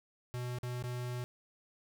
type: tone with dropouts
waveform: square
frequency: 123.47 Hz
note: B2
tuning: in tune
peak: -37 dBFS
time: 0.34-1.24 s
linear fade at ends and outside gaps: 0 ms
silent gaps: 0.586-0.632 / 0.825-0.839 s
effects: none